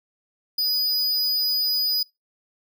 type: tone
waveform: square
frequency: 4952 Hz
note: D#8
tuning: 9 cents flat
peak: -21 dBFS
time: 0.58-2.03 s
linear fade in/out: 5 ms
effects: noise-tail reverb RT60 0.2 s tail -23 dB re dry